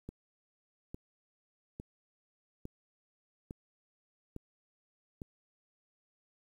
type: click train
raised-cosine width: 3 ms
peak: -29 dBFS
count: 7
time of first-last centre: 0.09-5.218 s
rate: 1.17 Hz
effects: 10-bit